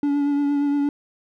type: tone with vibrato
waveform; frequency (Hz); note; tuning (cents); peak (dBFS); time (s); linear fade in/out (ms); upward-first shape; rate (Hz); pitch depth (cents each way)
triangle; 286.2; D4; -45; -16; 0.03-0.89; 2; triangle; 8.6; 25
effects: none

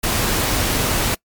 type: noise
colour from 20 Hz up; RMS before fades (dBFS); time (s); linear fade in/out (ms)
pink; -19; 0.03-1.15; 10
effects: noise-tail reverb RT60 0.1 s tail -24 dB re dry + MP3 96 kbps

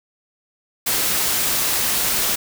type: noise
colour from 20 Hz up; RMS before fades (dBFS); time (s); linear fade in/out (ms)
white; -20; 0.86-2.36; 10
effects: none

